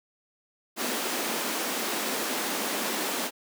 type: high-pass noise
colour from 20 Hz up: pink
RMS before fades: -30 dBFS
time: 0.76-3.31 s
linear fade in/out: 50 ms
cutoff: 210 Hz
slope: 48 dB/octave
effects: none